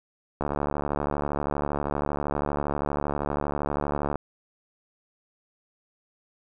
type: click train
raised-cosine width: 1 ms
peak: -13 dBFS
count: 273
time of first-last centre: 0.41-4.157 s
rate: 72.6 Hz
effects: none